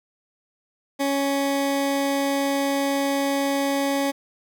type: tone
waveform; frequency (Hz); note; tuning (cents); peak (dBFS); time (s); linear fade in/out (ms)
20% pulse; 278; C#4; +5; -16; 0.99-4.12; 20
effects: none